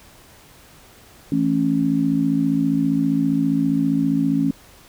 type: chord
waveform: sine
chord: A major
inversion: second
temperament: just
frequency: 165 / 220 / 275 Hz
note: E3 / A3 / C#4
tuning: +2 / 0 / -14 cents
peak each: -23 / -23 / -18 dBFS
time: 1.32-4.51 s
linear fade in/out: 2 ms
effects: pink hiss -48 dBFS RMS until 4.88 s